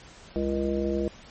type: harmonic tone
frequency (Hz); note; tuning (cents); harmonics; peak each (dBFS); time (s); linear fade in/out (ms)
68.4; C#2; -23; 1 / 3 / 5 / 7 / 9; -33 / -30 / -28 / -31 / -34; 0.36-1.08; 0
effects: pink hiss -49 dBFS RMS until 1.3 s + MP3 32 kbps